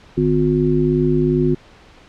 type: harmonic tone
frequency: 51.3 Hz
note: G#1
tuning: 21 cents flat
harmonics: 1 / 3 / 5 / 7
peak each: -26 / -18 / -19 / -17 dBFS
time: 0.17-1.55 s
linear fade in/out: 10 ms
effects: pink hiss -46 dBFS RMS until 2.08 s + low-pass 4000 Hz 12 dB/octave